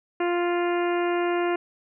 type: harmonic tone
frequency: 349.3 Hz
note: F4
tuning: in tune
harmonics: 1 / 2 / 3 / 4 / 5 / 6 / 7 / 8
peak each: -23 / -29 / -33 / -35 / -37 / -39 / -40 / -41 dBFS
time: 0.2-1.56 s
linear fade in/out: 5 ms
effects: none